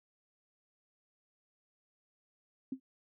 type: tone with exponential decay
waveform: sine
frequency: 262.7 Hz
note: C4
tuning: 7 cents sharp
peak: -31 dBFS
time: 2.72-2.8 s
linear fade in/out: 5 ms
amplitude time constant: 17 ms
effects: none